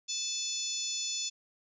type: harmonic tone with a mistuned harmonic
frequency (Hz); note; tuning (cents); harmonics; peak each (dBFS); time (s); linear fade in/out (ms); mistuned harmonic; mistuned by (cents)
871; A5; -18; 3 / 4 / 5 / 6 / 7 / 8; -45 / -38 / -42 / -39 / -40 / -37; 0.08-1.3; 20; 7; -25
effects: none